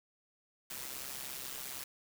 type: noise with amplitude modulation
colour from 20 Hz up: white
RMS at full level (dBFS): -40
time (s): 0.7-1.84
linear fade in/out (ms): 5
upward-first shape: sine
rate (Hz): 132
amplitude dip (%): 70
effects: none